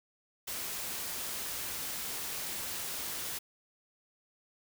white noise, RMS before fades -38 dBFS, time 0.47-3.39 s, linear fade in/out 10 ms, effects none

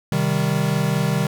square chord, C minor, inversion none, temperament equal, 130.81 / 155.56 / 196 Hz, C3 / Eb3 / G3, 0 / 0 / 0 cents, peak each -24 / -22 / -24 dBFS, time 0.12-1.27 s, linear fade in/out 2 ms, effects none

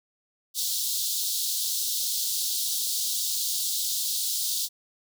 pink high-pass noise, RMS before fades -28 dBFS, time 0.54-4.69 s, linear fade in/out 50 ms, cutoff 3600 Hz, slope 48 dB/octave, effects none

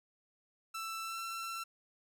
sawtooth tone with pitch glide, 1329 to 1346 Hz, E6 to E6, +14 to +36 cents, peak -35 dBFS, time 0.74-1.64 s, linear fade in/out 10 ms, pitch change +22 cents, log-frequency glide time 1.03-1.18 s, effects none

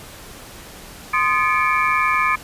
sine tone cluster, 1042 / 1234 / 1725 / 2200 / 2349 Hz, C6 / D#6 / A6 / C#7 / D7, -7 / -15 / -35 / -14 / 0 cents, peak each -21 / -20 / -24 / -24 / -22 dBFS, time 1.13-2.36 s, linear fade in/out 10 ms, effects pink hiss -39 dBFS RMS until 2.43 s + resampled to 32000 Hz

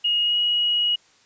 sine tone with pitch glide, 2873 to 2901 Hz, F7 to F#7, +48 to -35 cents, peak -18 dBFS, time 0.04-0.96 s, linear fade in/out 10 ms, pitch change +17 cents, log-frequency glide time 0.23-0.36 s, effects white hiss -57 dBFS RMS until 1.25 s + resampled to 16000 Hz

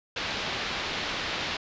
white low-pass noise, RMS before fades -32 dBFS, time 0.16-1.57 s, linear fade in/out 5 ms, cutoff 4200 Hz, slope 24 dB/octave, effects resampled to 16000 Hz

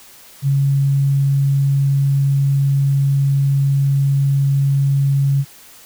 sine tone, 138.59 Hz, C#3, in tune, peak -12 dBFS, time 0.42-5.45 s, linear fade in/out 50 ms, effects white hiss -43 dBFS RMS until 5.85 s

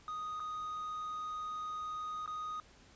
triangle tone with dropouts, 1244.5 Hz, D#6, in tune, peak -36 dBFS, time 0.08-2.6 s, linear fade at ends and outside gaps 1 ms, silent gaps 0.397-0.402 / 2.261-2.276 s, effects pink hiss -61 dBFS RMS until 2.95 s + resampled to 16000 Hz

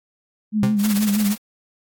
sine tone with vibrato, 207.7 Hz, G#3, in tune, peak -16 dBFS, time 0.52-1.36 s, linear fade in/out 50 ms, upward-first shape sine, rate 6.3 Hz, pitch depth 61 cents each way
40% pulse tone with exponential decay, 130 Hz, C3, 11 cents flat, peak -16 dBFS, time 0.63-0.83 s, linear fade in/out 2 ms, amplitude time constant 42 ms
white noise with tremolo, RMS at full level -25 dBFS, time 0.78-1.38 s, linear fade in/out 50 ms, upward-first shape triangle, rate 17 Hz, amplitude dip 80%
effects AAC 64 kbps

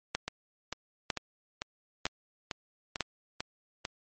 two click trains, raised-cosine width 0.2 ms, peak -11 / -16 dBFS, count 4 / 9, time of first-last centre 0.15-3.007 / 0.28-3.851 s, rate 1.05 / 2.24 Hz, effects MP3 32 kbps

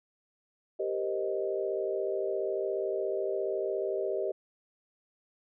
sine chord, C minor seventh, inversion second, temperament equal, 392 / 466.2 / 523.3 / 622.3 Hz, G4 / Bb4 / C5 / Eb5, 0 / 0 / 0 / 0 cents, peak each -32 / -37 / -37 / -34 dBFS, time 0.79-4.32 s, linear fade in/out 10 ms, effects none

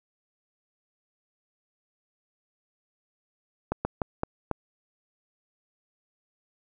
slowing click train, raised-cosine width 1 ms, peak -12 dBFS, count 5, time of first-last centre 3.72-4.513 s, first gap 130 ms, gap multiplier 1.29, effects none

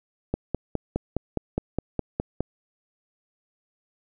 click train, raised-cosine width 2 ms, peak -11 dBFS, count 11, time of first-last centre 0.34-2.406 s, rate 4.84 Hz, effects none

